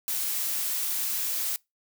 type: noise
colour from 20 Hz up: blue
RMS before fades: -29 dBFS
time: 0.08-1.56 s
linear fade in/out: 0 ms
effects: noise-tail reverb RT60 0.2 s tail -24 dB re dry